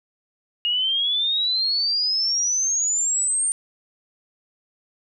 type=exponential sweep; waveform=sine; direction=up; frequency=2850 to 8870 Hz; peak=-19 dBFS; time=0.65-3.52 s; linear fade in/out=0 ms; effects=none